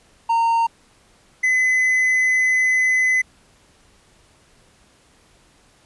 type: tone pair in turn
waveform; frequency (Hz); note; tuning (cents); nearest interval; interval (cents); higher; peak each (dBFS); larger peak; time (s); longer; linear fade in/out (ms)
triangle; 920 / 2023; A#5 / B6; -23 / +41; octave + major second; 1364; second; -13; neither; 0.29-0.67 / 1.43-3.22; second; 10
effects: pink hiss -55 dBFS RMS until 5.85 s + resampled to 24000 Hz